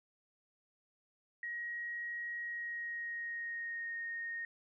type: tone with pitch glide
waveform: sine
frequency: 1894 to 1854 Hz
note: A#6 to A#6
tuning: +27 to -10 cents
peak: -38 dBFS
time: 1.43-4.45 s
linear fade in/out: 2 ms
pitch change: -37 cents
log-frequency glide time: 2.39-3.95 s
effects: none